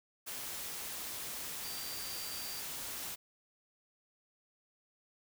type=tone in noise; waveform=sine; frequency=4699 Hz; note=D8; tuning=in tune; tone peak=-46 dBFS; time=1.63-2.61 s; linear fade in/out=20 ms; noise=white; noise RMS=-42 dBFS; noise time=0.26-3.16 s; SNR=-7 dB; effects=none